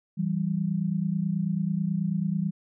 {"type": "tone pair together", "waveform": "sine", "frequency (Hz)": [164.81, 194.02], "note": ["E3", "G3"], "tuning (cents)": [0, -18], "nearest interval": "minor third", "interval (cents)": 282, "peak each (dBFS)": -27, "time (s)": [0.17, 2.51], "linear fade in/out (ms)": 20, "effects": []}